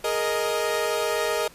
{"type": "chord", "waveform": "sawtooth", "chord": "Ab suspended second", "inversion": "none", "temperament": "equal with one note detuned", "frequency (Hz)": [418.4, 466.2, 622.3], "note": ["Ab4", "Bb4", "Eb5"], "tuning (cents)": [13, 0, 0], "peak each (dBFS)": [-25, -23, -23], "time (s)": [0.04, 1.48], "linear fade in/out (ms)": 5, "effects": ["pink hiss -50 dBFS RMS until 1.54 s", "resampled to 32000 Hz"]}